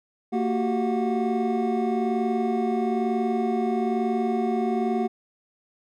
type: tone cluster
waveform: triangle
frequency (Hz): 228.7 / 367.8 / 388.9 / 727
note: A#3 / F#4 / G4 / F#5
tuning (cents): -33 / -10 / -14 / -31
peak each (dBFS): -23 / -27 / -27 / -27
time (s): 0.32-5.08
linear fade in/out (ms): 20
effects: none